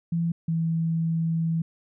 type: tone pair in turn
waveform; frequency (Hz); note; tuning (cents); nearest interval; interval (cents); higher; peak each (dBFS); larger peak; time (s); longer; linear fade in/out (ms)
sine; 167.9 / 163.97; E3 / E3; +32 / -9; unison; 41; first; -22; neither; 0.12-0.32 / 0.48-1.62; second; 5
effects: none